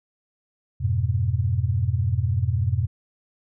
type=chord; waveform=sine; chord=F diminished; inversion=none; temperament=equal with one note detuned; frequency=87.31 / 103.83 / 123.97 Hz; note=F2 / Ab2 / Cb3; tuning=0 / 0 / +7 cents; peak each=-24 dBFS; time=0.8-2.87 s; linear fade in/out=20 ms; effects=none